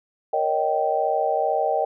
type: chord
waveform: sine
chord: Eb dominant seventh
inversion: second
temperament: just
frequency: 466.7 / 560 / 622.3 / 777.8 Hz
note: Bb4 / Db5 / Eb5 / G5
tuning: +2 / +18 / 0 / -14 cents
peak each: -27 / -27 / -24 / -23 dBFS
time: 0.33-1.85 s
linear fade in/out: 5 ms
effects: none